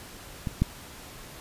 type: clicks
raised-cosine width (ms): 5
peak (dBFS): -17 / -9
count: 2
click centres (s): 0.472 / 0.62
effects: pink hiss -45 dBFS RMS until 1.4 s + resampled to 32000 Hz